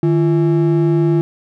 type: ring-modulated tone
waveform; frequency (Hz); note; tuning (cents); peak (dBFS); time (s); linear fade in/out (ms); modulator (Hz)
triangle; 246.9; B3; 0; -6; 0.03-1.21; 0; 94
effects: none